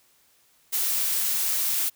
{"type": "noise", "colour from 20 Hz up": "blue", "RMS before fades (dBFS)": -25, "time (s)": [0.72, 1.9], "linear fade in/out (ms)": 20, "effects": ["white hiss -62 dBFS RMS until 1.95 s"]}